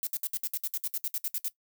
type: noise bursts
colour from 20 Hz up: violet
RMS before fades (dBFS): -31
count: 15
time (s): 0.03-1.482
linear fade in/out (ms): 0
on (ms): 38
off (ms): 63
effects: noise-tail reverb RT60 0.1 s tail -17 dB re dry